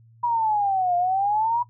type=exponential two-way sweep; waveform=sine; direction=down then up; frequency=971 to 698.5 to 971 Hz; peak=-19 dBFS; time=0.23-1.63 s; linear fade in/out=10 ms; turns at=0.96 s; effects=noise-tail reverb RT60 0.1 s tail -18 dB re dry + added 114 Hz sine -50 dBFS peak until 1.69 s